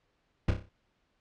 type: noise with echo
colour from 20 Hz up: brown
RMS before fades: -23 dBFS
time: 0.48-0.51 s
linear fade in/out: 5 ms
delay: 30 ms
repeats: 6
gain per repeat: -6 dB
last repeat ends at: 0.69 s
effects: pink hiss -74 dBFS RMS until 1.2 s + low-pass 4000 Hz 12 dB/octave